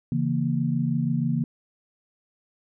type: chord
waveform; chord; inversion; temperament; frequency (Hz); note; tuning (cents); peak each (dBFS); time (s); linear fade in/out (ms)
sine; A# diminished; first; equal; 138.59 / 164.81 / 233.1; C#3 / E3 / A#3; 0 / 0 / 0; -26; 0.12-1.44; 2
effects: none